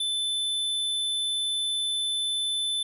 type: tone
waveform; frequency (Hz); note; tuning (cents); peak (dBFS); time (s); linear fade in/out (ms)
square; 3519; A7; 0; -26; 0-2.83; 5
effects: resampled to 32000 Hz